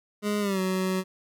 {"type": "tone with pitch glide", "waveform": "25% pulse", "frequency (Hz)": [207.7, 187.19], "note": ["G#3", "F#3"], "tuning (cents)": [0, 20], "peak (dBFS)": -21, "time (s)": [0.22, 1.04], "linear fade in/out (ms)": 50, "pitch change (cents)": -180, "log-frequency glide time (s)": [0.4, 0.6], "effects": []}